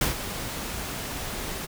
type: noise with ADSR envelope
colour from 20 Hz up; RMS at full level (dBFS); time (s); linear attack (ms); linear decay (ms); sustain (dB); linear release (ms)
pink; -23; 0.01-1.67; 3; 130; -10; 27
effects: none